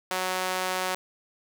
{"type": "tone with high-pass filter", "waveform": "sawtooth", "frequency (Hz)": 185, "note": "F#3", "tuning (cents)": 0, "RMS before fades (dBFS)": -29, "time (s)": [0.11, 0.95], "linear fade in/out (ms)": 0, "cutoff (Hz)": 680, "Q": 0.86, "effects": []}